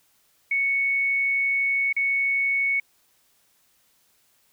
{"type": "tone with dropouts", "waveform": "sine", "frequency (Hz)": 2217, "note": "C#7", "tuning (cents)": 0, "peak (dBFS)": -20, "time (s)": [0.51, 2.8], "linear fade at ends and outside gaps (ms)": 5, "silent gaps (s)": [1.928, 1.964], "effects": ["white hiss -64 dBFS RMS until 4.52 s"]}